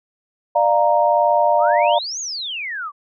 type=chord; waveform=sine; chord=Bb major; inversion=first; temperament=equal with one note detuned; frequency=596.9 / 698.5 / 932.3 Hz; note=D5 / F5 / Bb5; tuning=+28 / 0 / 0 cents; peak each=-17 dBFS; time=0.55-1.99 s; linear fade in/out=10 ms
type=exponential two-way sweep; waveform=sine; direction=up then down; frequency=1111 to 6840 to 1111 Hz; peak=-24 dBFS; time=1.58-2.92 s; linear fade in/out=50 ms; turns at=2.2 s
effects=none